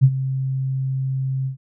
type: tone with ADSR envelope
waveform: sine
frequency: 132.9 Hz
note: C3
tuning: 27 cents sharp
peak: -6 dBFS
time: 0.01-1.57 s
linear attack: 30 ms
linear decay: 56 ms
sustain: -14 dB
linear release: 110 ms
effects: none